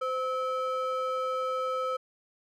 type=ring-modulated tone; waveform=triangle; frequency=906 Hz; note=A#5; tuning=50 cents flat; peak=-23 dBFS; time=0.01-1.97 s; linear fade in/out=10 ms; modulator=390 Hz; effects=none